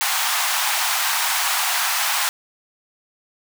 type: high-pass noise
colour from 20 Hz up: pink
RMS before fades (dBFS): -21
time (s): 0.01-2.29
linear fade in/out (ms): 0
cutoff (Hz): 760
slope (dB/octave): 48
effects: none